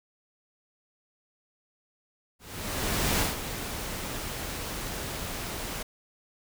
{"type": "noise with ADSR envelope", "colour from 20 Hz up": "pink", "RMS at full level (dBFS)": -25, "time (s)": [2.39, 5.83], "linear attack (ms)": 810, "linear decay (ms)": 150, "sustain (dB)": -10, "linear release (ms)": 7, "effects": []}